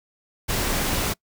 pink noise, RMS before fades -24 dBFS, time 0.48-1.14 s, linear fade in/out 20 ms, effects noise-tail reverb RT60 0.1 s tail -25 dB re dry

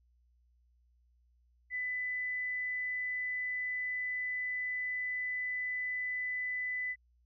sine tone, 1999 Hz, B6, 20 cents sharp, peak -33 dBFS, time 1.7-6.96 s, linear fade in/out 50 ms, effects added 60 Hz sine -66 dBFS peak until 7.25 s

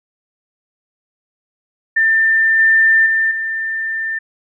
sine tone with level steps, 1791 Hz, A6, 30 cents sharp, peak -10 / -8 / -12 / -18 dBFS, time 1.96-4.19 s, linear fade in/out 10 ms, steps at 2.59 / 3.06 / 3.31 s, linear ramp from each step 2 ms, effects none

